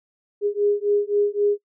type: beating tone pair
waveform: sine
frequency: 408.8 / 412.6 Hz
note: G#4 / G#4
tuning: -27 / -11 cents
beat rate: 3.8 Hz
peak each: -21 dBFS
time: 0.41-1.58 s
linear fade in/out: 50 ms
effects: noise-tail reverb RT60 0.1 s tail -26 dB re dry